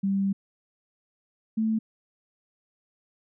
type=tone pair in turn; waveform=sine; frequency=196 / 220.5 Hz; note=G3 / A3; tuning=0 / +4 cents; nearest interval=major second; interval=204 cents; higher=second; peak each=-22 dBFS; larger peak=neither; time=0.03-0.33 / 1.57-1.79 s; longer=first; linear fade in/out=10 ms; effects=none